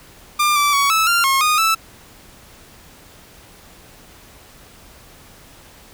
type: tone with pitch steps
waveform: sawtooth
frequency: 1196 / 1164 / 1123 / 1307 / 1388 / 1080 / 1232 / 1318 Hz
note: D6 / D6 / C#6 / E6 / F6 / C#6 / D#6 / E6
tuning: +31 / -16 / +22 / -15 / -11 / -45 / -17 / -1 cents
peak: -10 dBFS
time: 0.39-1.75 s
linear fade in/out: 10 ms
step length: 170 ms
effects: pink hiss -45 dBFS RMS until 5.93 s